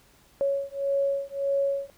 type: beating tone pair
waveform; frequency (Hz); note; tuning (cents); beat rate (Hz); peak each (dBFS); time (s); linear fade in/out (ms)
sine; 554.4 / 556.1; C#5 / C#5; 0 / +5; 1.7; -27; 0.41-1.9; 0
effects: pink hiss -59 dBFS RMS until 1.97 s